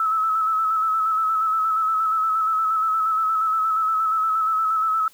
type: tone with vibrato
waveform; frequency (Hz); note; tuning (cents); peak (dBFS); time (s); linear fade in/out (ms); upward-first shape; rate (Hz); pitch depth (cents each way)
sine; 1300; E6; -24; -18; 0-5.08; 2; square; 8.5; 27
effects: white hiss -53 dBFS RMS until 5.13 s